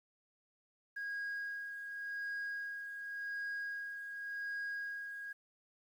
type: tone with tremolo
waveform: sine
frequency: 1639 Hz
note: G#6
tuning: 23 cents flat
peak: -35 dBFS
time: 0.96-5.33 s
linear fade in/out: 10 ms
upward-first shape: sine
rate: 0.89 Hz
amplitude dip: 55%
effects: tanh soft clip ceiling -36 dBFS + 11-bit